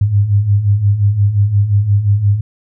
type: beating tone pair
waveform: sine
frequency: 98 / 103.7 Hz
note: G2 / G#2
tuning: 0 / -2 cents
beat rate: 5.7 Hz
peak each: -16 / -10 dBFS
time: 0.01-2.41 s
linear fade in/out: 5 ms
effects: none